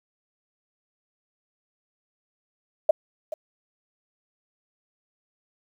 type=tone with echo; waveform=sine; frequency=622.3 Hz; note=D#5; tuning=in tune; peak=-12 dBFS; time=2.89-2.91 s; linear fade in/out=5 ms; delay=430 ms; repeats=1; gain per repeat=-15 dB; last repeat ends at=3.34 s; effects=9-bit